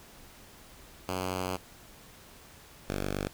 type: tone pair in turn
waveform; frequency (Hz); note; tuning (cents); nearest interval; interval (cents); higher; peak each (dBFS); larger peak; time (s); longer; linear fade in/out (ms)
5% pulse; 92.5 / 48.83; F#2 / G1; 0 / -6; major seventh; 1106; first; -20; neither; 1.08-1.57 / 2.88-3.28; first; 10
effects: pink hiss -53 dBFS RMS until 3.33 s